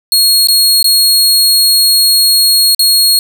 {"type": "tone with dropouts", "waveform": "sawtooth", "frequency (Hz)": 4300, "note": "C8", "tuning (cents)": 47, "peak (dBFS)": -3, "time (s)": [0.12, 3.19], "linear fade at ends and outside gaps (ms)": 1, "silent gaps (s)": [[0.472, 0.485], [0.828, 0.843], [2.748, 2.793]], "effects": []}